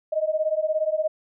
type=beating tone pair; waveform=sine; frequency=615 / 632 Hz; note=D#5 / D#5; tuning=-20 / +27 cents; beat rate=17 Hz; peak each=-24 dBFS; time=0.12-1.08 s; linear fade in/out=10 ms; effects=none